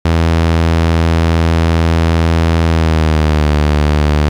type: tone with pitch glide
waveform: sawtooth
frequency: 82.41 to 74.7 Hz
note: E2 to D2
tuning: 0 to +30 cents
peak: -5 dBFS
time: 0.05-4.29 s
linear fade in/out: 5 ms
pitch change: -170 cents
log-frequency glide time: 2.66-3.52 s
effects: low-pass 5000 Hz 12 dB/octave + 7-bit